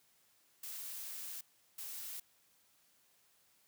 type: noise bursts at uneven times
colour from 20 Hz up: blue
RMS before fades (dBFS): -45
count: 2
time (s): 0.63-1.41 / 1.78-2.2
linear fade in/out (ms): 5
effects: white hiss -71 dBFS RMS until 3.67 s + high-pass 60 Hz 12 dB/octave